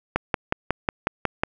click train, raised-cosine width 0.5 ms, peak -5 dBFS, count 8, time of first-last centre 0.16-1.435 s, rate 5.49 Hz, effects none

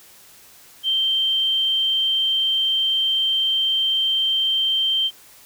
sine tone, 3136 Hz, G7, in tune, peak -17 dBFS, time 0.83-5.11 s, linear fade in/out 50 ms, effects white hiss -48 dBFS RMS until 5.45 s

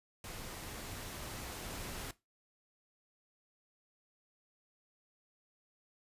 pink noise with level ramp, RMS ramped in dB -46 to -43 dBFS, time 0.24-2.11 s, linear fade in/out 2 ms, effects noise-tail reverb RT60 0.2 s tail -17 dB re dry + resampled to 32000 Hz

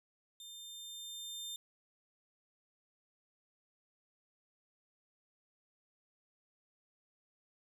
sawtooth tone with level ramp, 3600 Hz, A7, 39 cents sharp, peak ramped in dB -46 to -38 dBFS, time 0.4-1.56 s, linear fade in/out 2 ms, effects none

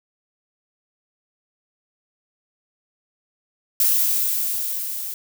violet noise with level ramp, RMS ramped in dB -17 to -30 dBFS, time 3.8-5.14 s, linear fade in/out 2 ms, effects none

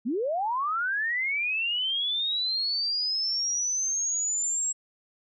sine linear sweep, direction up, 205 to 7650 Hz, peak -25 dBFS, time 0.05-4.73 s, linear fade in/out 20 ms, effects none

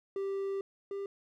triangle tone pair in turn, 392 / 397 Hz, G4 / G4, 0 / +22 cents, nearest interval unison, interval 22 cents, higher second, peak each -30 / -33 dBFS, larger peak first, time 0.16-0.61 / 0.91-1.06 s, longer first, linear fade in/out 2 ms, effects none

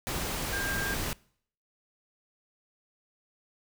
sine tone in noise, 1600 Hz, G6, 35 cents sharp, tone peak -32 dBFS, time 0.53-0.94 s, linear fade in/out 0 ms, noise pink, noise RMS -33 dBFS, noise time 0.07-1.13 s, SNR -2 dB, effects noise-tail reverb RT60 0.6 s tail -24 dB re dry

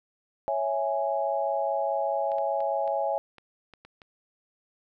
sine chord, C# minor, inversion none, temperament equal, 554.4 / 659.3 / 830.6 Hz, C#5 / E5 / G#5, 0 / 0 / 0 cents, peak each -29 dBFS, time 0.48-3.18 s, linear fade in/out 0 ms
clicks, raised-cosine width 0.3 ms, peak -32 dBFS, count 8, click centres 2.318 / 2.384 / 2.605 / 2.877 / 3.383 / 3.737 / 3.85 / 4.018 s
effects none

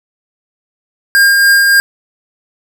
square tone with tremolo, 1610 Hz, G6, 46 cents sharp, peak -5 dBFS, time 1.15-1.8 s, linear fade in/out 0 ms, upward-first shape triangle, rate 3.5 Hz, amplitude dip 30%, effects none

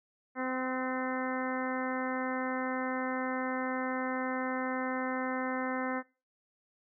harmonic tone with a mistuned harmonic, 258 Hz, C4, 24 cents flat, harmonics 1 / 2 / 3 / 4 / 5 / 6 / 7 / 8, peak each -35 / -38 / -40 / -41 / -42 / -43 / -43 / -44 dBFS, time 0.35-6.03 s, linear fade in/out 50 ms, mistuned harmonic 6, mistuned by -22 cents, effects noise-tail reverb RT60 0.3 s tail -19 dB re dry

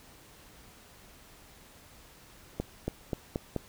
accelerating click train, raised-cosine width 2 ms, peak -17 dBFS, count 5, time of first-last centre 2.6-3.563 s, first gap 280 ms, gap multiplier 0.9, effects pink hiss -55 dBFS RMS until 3.68 s

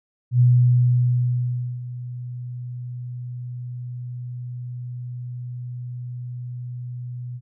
sine tone with ADSR envelope, 123.2 Hz, B2, 4 cents flat, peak -11 dBFS, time 0.31-7.41 s, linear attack 91 ms, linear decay 1400 ms, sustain -18 dB, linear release 51 ms, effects none

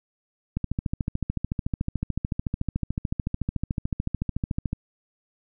click train, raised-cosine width 5 ms, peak -13 dBFS, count 58, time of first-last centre 0.57-4.731 s, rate 13.7 Hz, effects none

